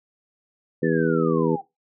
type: harmonic tone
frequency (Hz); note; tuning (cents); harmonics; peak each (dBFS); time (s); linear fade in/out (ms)
81.6; E2; -17; 2 / 3 / 4 / 5 / 6; -25 / -25 / -25 / -25 / -25; 0.82-1.56; 10
type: linear sweep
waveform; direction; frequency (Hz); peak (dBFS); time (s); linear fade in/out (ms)
sine; down; 1800 to 756; -30; 0.83-1.62; 20
effects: noise-tail reverb RT60 0.2 s tail -18 dB re dry